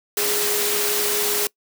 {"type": "tone in noise", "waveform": "sine", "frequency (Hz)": 415.3, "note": "G#4", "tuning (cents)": 0, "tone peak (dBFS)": -26, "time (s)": [0.17, 1.47], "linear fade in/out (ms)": 2, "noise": "white", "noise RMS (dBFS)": -22, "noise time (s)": [0.17, 1.47], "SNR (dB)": -7, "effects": ["noise-tail reverb RT60 0.1 s tail -24 dB re dry", "high-pass 200 Hz 12 dB/octave"]}